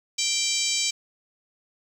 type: harmonic tone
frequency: 783 Hz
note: G5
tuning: 2 cents flat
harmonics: 3 / 4 / 5 / 6 / 7 / 8 / 9 / 10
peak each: -31 / -31 / -31 / -31 / -31 / -31 / -31 / -31 dBFS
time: 0.18-0.91 s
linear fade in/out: 10 ms
effects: 8-bit